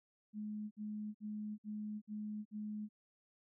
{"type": "tone bursts", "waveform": "sine", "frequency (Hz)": 211.5, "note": "G#3", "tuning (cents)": 32, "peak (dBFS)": -40, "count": 6, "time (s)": [0.33, 2.89], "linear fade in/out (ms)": 50, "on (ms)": 380, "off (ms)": 56, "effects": []}